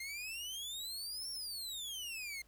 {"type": "exponential two-way sweep", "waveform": "sawtooth", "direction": "up then down", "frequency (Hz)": [2093, 5540, 2093], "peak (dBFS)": -38, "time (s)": [0, 2.42], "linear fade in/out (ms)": 5, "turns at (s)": 1.3, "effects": ["added 54 Hz sine -66 dBFS peak until 2.47 s", "pink hiss -70 dBFS RMS until 2.47 s"]}